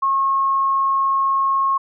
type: tone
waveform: sine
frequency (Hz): 1086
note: C#6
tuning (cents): -36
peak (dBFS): -15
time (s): 0.02-1.78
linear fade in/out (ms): 10
effects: none